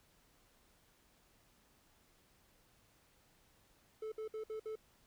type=tone bursts; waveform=triangle; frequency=436.1 Hz; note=A4; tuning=15 cents flat; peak=-38 dBFS; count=5; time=4.02-4.756 s; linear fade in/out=5 ms; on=100 ms; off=59 ms; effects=pink hiss -70 dBFS RMS until 5.06 s